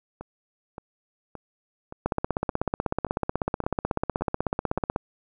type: two click trains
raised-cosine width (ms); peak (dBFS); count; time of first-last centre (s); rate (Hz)
1; -23 / -10; 9 / 48; 0.21-4.781 / 2.06-4.961; 1.75 / 16.2
effects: none